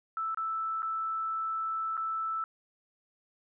sine tone with dropouts, 1318.5 Hz, E6, in tune, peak -30 dBFS, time 0.17-2.44 s, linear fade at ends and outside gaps 1 ms, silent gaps 0.346-0.373 / 0.821-0.829 / 1.969-1.976 s, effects none

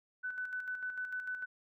sine tone with tremolo, 1500 Hz, F#6, 23 cents sharp, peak -35 dBFS, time 0.23-1.46 s, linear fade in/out 20 ms, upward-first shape square, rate 6.7 Hz, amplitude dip 50%, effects none

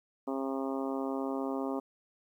harmonic tone, 134.9 Hz, C#3, 47 cents flat, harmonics 2 / 3 / 4 / 5 / 6 / 7 / 8 / 9, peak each -34 / -38 / -40 / -42 / -44 / -45 / -46 / -47 dBFS, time 0.27-1.8 s, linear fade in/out 10 ms, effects 11-bit

